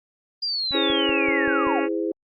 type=linear sweep; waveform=sine; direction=down; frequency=4867 to 659.3 Hz; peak=-23 dBFS; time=0.42-1.8 s; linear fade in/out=10 ms
type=harmonic tone; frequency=277.2 Hz; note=C#4; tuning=in tune; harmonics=1 / 2 / 3 / 4 / 5 / 6 / 7 / 8 / 9 / 10; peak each=-28 / -31 / -33 / -34 / -35 / -36 / -36 / -37 / -38 / -38 dBFS; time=0.71-1.89 s; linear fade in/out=50 ms
type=click train; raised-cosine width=5 ms; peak=-28 dBFS; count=6; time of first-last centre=0.71-1.67 s; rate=5.21 Hz
type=chord; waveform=sine; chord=E augmented; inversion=none; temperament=just; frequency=329.6 / 412 / 515 Hz; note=E4 / G#4 / B#4; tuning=0 / -14 / -28 cents; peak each=-25 / -27 / -30 dBFS; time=0.74-2.12 s; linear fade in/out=5 ms
effects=Opus 48 kbps